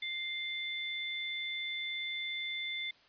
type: tone pair together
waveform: sine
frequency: 2093 / 3523 Hz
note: C7 / A7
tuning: 0 / +1 cents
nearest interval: major sixth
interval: 901 cents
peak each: -38 / -38 dBFS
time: 0.02-2.91 s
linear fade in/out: 5 ms
effects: white hiss -63 dBFS RMS until 3.08 s + resampled to 11025 Hz